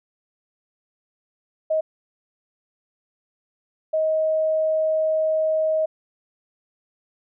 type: tone bursts at uneven times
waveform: sine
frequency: 630 Hz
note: D#5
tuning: 21 cents sharp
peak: -18 dBFS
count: 2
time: 1.7-1.81 / 3.93-5.86 s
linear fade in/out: 10 ms
effects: none